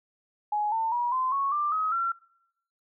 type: tone with pitch steps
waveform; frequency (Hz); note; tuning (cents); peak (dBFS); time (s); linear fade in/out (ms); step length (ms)
sine; 838 / 898.1 / 962.6 / 1031.7 / 1105.7 / 1185.1 / 1270.2 / 1361.3; G#5 / A5 / B5 / C6 / C#6 / D6 / D#6 / F6; +15 / +35 / -45 / -25 / -5 / +15 / +35 / -45; -24; 0.52-2.12; 5; 200
effects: noise-tail reverb RT60 0.8 s tail -24 dB re dry